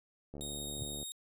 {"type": "click train", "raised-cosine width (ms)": 2, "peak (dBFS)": -32, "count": 51, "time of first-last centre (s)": [0.34, 1.029], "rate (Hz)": 72.6}
{"type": "tone", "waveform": "15% pulse", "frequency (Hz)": 3729, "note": "A#7", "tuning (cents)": 0, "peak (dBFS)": -33, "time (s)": [0.41, 1.12], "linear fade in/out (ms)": 0}
{"type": "tone with exponential growth", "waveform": "sine", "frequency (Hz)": 111.7, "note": "A2", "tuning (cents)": 27, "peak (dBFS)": -34, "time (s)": [0.74, 0.83], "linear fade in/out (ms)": 5, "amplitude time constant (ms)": 18}
{"effects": ["resampled to 32000 Hz"]}